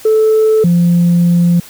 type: tone pair in turn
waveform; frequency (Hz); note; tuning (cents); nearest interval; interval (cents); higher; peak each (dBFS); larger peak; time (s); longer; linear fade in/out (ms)
sine; 436.7 / 173.3; A4 / F3; -13 / -13; octave + major third; 1600; first; -5; neither; 0.05-0.64 / 0.64-1.6; second; 5
effects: tanh soft clip ceiling -4 dBFS + white hiss -36 dBFS RMS until 1.69 s